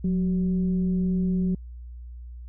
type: tone with frequency modulation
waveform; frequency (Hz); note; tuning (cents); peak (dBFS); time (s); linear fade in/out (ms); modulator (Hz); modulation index
sine; 181.7; F#3; -31; -21; 0.04-1.55; 5; 200; 0.35
effects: added 60 Hz sine -37 dBFS peak until 2.48 s